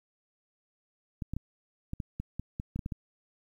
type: clicks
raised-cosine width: 5 ms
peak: -22 dBFS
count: 12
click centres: 1.222 / 1.336 / 1.366 / 1.934 / 2.002 / 2.2 / 2.396 / 2.599 / 2.76 / 2.792 / 2.861 / 2.922 s
effects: 10-bit